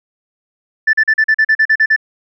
sine tone bursts, 1760 Hz, A6, in tune, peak -6 dBFS, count 11, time 0.87-1.963 s, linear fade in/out 10 ms, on 63 ms, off 40 ms, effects tanh soft clip ceiling -5 dBFS

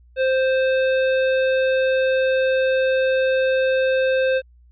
square tone, 523.3 Hz, C5, in tune, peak -17 dBFS, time 0.16-4.42 s, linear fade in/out 50 ms, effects added 60 Hz sine -48 dBFS peak until 4.71 s + resampled to 8000 Hz

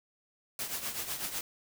white noise with tremolo, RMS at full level -34 dBFS, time 0.59-1.41 s, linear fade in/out 2 ms, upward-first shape triangle, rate 8 Hz, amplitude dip 70%, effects none

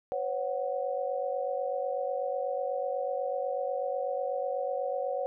sine chord, B suspended second, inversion none, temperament equal with one note detuned, 506.3 / 554.4 / 740 Hz, B4 / C#5 / F#5, +43 / 0 / 0 cents, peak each -34 / -32 / -35 dBFS, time 0.12-5.26 s, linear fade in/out 0 ms, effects none

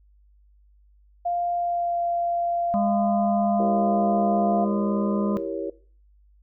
sine tone with pitch glide, 698.5 to 690.5 Hz, F5 to F5, 0 to -20 cents, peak -22 dBFS, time 1.25-4.65 s, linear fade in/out 10 ms, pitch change -20 cents, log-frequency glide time 1.55-2.02 s
harmonic tone, 204.2 Hz, G#3, 29 cents flat, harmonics 1 / 3 / 5 / 6, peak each -23 / -34 / -35 / -39 dBFS, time 2.74-5.37 s, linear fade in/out 0 ms
sine chord, E diminished seventh, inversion none, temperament equal with one note detuned, 329.6 / 392 / 469.4 / 554.4 Hz, E4 / G4 / Bb4 / Db5, 0 / 0 / +12 / 0 cents, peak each -32 dBFS, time 3.59-5.7 s, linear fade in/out 5 ms
effects noise-tail reverb RT60 0.4 s tail -18 dB re dry + added 50 Hz sine -54 dBFS peak until 6.42 s

